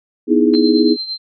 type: chord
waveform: sine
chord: E major seventh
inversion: second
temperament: equal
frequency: 246.9 / 311.1 / 329.6 / 415.3 Hz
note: B3 / D#4 / E4 / G#4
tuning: 0 / 0 / 0 / 0 cents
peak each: -15 / -14 / -16 / -16 dBFS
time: 0.27-0.97 s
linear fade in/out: 50 ms
type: tone with tremolo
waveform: sine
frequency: 4124 Hz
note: C8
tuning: 26 cents flat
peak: -19 dBFS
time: 0.53-1.18 s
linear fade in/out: 20 ms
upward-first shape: triangle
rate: 8.9 Hz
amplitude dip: 70%
type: clicks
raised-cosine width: 0.3 ms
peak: -19 dBFS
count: 2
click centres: 0.539 / 0.55 s
effects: none